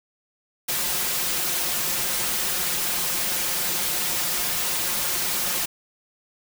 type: noise with comb filter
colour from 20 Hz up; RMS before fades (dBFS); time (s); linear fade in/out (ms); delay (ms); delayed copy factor
white; -25; 0.68-5.66; 10; 5.6; +0.65
effects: none